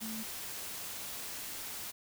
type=tone in noise; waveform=sine; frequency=220.8 Hz; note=A3; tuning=6 cents sharp; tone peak=-40 dBFS; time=0.01-0.24 s; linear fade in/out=20 ms; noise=white; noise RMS=-42 dBFS; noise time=0-1.92 s; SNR=-1 dB; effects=none